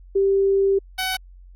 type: tone pair in turn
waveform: sine / 10% pulse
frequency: 392 / 751.6 Hz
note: G4 / F#5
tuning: 0 / +27 cents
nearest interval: major seventh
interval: 1127 cents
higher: second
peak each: -15 / -14 dBFS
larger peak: second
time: 0.15-0.79 / 0.98-1.17 s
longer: first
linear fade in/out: 10 ms
effects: added 45 Hz sine -42 dBFS peak until 1.55 s + AAC 48 kbps